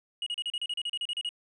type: tone bursts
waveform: triangle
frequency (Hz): 2892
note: F#7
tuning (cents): -40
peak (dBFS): -28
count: 14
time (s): 0.22-1.291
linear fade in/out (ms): 2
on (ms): 44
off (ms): 35
effects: resampled to 22050 Hz